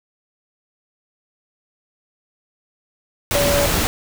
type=tone in noise; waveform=sine; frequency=572 Hz; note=D5; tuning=46 cents flat; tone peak=-17 dBFS; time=3.35-3.66 s; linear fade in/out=0 ms; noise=pink; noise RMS=-19 dBFS; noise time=3.31-3.87 s; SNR=-1 dB; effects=none